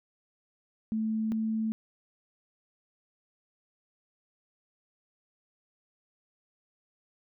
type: tone pair in turn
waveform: sine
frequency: 219.6 / 220.6 Hz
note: A3 / A3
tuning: -3 / +5 cents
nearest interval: unison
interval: 8 cents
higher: second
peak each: -27 dBFS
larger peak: neither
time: 0.92-1.32 / 1.32-1.72 s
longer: neither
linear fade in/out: 0 ms
effects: none